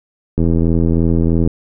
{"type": "click train", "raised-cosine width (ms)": 3, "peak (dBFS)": -3, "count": 92, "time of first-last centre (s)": [0.38, 1.475], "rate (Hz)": 83.1, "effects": []}